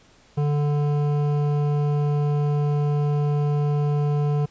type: tone with hard clipping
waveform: triangle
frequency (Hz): 146.4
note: D3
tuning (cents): -5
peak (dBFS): -21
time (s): 0.37-4.46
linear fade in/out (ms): 10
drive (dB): 16
effects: pink hiss -55 dBFS RMS until 4.5 s + resampled to 16000 Hz